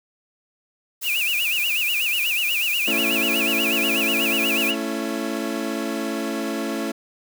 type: noise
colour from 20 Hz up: blue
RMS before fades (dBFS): -29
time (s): 1.01-4.72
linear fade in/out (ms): 20
type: tone with vibrato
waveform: sine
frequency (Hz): 2630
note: E7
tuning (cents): -5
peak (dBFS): -20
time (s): 1.03-4.76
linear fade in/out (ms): 50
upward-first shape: sine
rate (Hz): 8.2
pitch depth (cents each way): 180
type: chord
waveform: 30% pulse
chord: A major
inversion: none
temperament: equal with one note detuned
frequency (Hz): 220 / 277.2 / 334.8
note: A3 / C#4 / E4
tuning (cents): 0 / 0 / +27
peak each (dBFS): -26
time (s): 2.87-6.92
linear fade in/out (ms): 10
effects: none